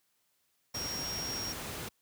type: tone in noise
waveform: sine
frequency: 5588 Hz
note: F8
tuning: in tune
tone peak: -36 dBFS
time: 0.74-1.53 s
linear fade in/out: 10 ms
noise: pink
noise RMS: -40 dBFS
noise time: 0.74-1.89 s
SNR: +1 dB
effects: white hiss -75 dBFS RMS until 2.01 s + high-pass 60 Hz 12 dB/octave